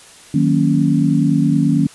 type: chord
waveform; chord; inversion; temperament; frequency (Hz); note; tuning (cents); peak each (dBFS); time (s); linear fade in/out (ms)
sine; D# minor seventh; none; equal; 155.56 / 185 / 233.1 / 277.2; D#3 / F#3 / A#3 / C#4; 0 / 0 / 0 / 0; -16 / -19 / -18 / -16; 0.34-1.87; 5
effects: white hiss -42 dBFS RMS until 1.94 s + resampled to 24000 Hz